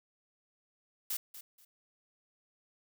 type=noise with echo; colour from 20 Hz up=blue; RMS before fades=-35 dBFS; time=1.1-1.17 s; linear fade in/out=5 ms; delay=240 ms; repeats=2; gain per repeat=-13 dB; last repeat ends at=1.65 s; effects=none